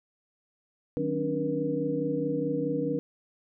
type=tone cluster; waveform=sine; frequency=154.5 / 186.9 / 271.7 / 296.4 / 479.4 Hz; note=D#3 / F#3 / C#4 / D4 / A#4; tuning=-12 / +18 / -35 / +16 / +48 cents; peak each=-35 / -38 / -32 / -32 / -30 dBFS; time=0.97-2.99 s; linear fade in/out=0 ms; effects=none